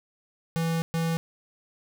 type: tone bursts at uneven times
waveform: square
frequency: 164.81 Hz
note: E3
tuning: in tune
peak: -25 dBFS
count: 2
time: 0.56-0.82 / 0.94-1.17 s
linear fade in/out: 0 ms
effects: none